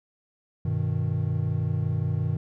triangle chord, G augmented, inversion none, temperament equal, 98 / 123.47 / 155.56 Hz, G2 / B2 / D#3, 0 / 0 / 0 cents, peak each -26 dBFS, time 0.65-2.37 s, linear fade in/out 5 ms, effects none

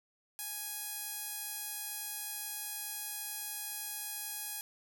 sawtooth tone with band-pass filter, 830.6 Hz, G#5, in tune, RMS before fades -41 dBFS, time 0.39-4.61 s, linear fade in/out 0 ms, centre 12000 Hz, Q 1.5, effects none

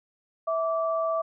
sine tone pair together, 653 / 1162.4 Hz, E5 / D6, -17 / -18 cents, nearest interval minor seventh, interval 999 cents, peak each -25 / -29 dBFS, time 0.47-1.22 s, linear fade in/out 10 ms, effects none

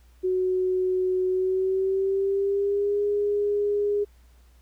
sine tone with pitch glide, 370 to 410.5 Hz, F#4 to G#4, 0 to -20 cents, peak -21 dBFS, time 0.23-4.05 s, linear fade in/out 20 ms, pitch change +180 cents, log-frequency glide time 1.28-3.04 s, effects added 60 Hz sine -52 dBFS peak until 4.61 s + pink hiss -64 dBFS RMS until 4.61 s

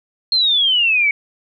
sine exponential sweep, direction down, 4242 to 2217 Hz, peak -12 dBFS, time 0.32-1.11 s, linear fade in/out 2 ms, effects none

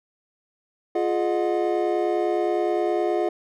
triangle tone cluster, 349.1 / 418.8 / 615 / 726 Hz, F4 / G#4 / D#5 / F#5, -1 / +15 / -20 / -33 cents, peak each -22 / -24 / -26 / -26 dBFS, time 0.95-3.29 s, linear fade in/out 5 ms, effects none

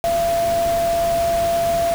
sine tone in noise, 678 Hz, E5, 49 cents sharp, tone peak -16 dBFS, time 0.04-1.94 s, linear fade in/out 0 ms, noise pink, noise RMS -29 dBFS, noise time 0.04-1.94 s, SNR +10 dB, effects none

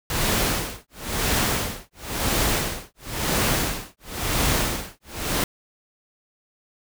pink noise with tremolo, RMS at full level -21 dBFS, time 0.1-5.44 s, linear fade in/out 2 ms, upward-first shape sine, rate 0.97 Hz, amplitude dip 100%, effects none

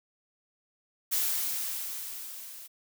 blue noise with level ramp, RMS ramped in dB -27 to -46 dBFS, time 1.11-2.68 s, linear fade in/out 20 ms, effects none

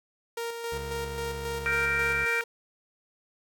sawtooth tone with tremolo, 465.4 Hz, A#4, 3 cents flat, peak -27 dBFS, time 0.37-2.44 s, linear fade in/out 5 ms, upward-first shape square, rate 3.7 Hz, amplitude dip 40%
25% pulse tone, 70.1 Hz, C#2, 20 cents sharp, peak -33 dBFS, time 0.72-2.25 s, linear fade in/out 5 ms
sine chord, G minor seventh, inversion third, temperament equal, 1396.9 / 1568 / 1864.7 / 2349 Hz, F6 / G6 / Bb6 / D7, 0 / 0 / 0 / 0 cents, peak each -30 / -34 / -32 / -28 dBFS, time 1.66-2.41 s, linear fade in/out 0 ms
effects none

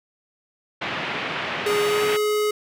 white band-pass noise, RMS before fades -28 dBFS, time 0.81-2.17 s, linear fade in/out 10 ms, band 110 to 2900 Hz, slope 24 dB/octave
square tone with pitch glide, 414.3 to 421.8 Hz, G#4 to G#4, -4 to +27 cents, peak -20 dBFS, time 1.66-2.51 s, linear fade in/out 5 ms, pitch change +31 cents, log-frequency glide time 1.8-2.08 s
effects none

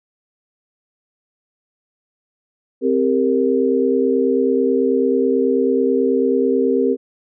sine tone cluster, 261.2 / 397.5 / 466.7 Hz, C4 / G4 / A#4, -3 / +24 / +2 cents, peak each -18 dBFS, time 2.81-6.97 s, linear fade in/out 50 ms, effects none

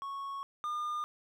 triangle tone pair in turn, 1105 / 1210.3 Hz, C#6 / D#6, -6 / -48 cents, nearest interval major second, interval 158 cents, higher second, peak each -35 / -31 dBFS, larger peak second, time 0.02-0.43 / 0.64-1.04 s, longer first, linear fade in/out 0 ms, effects none

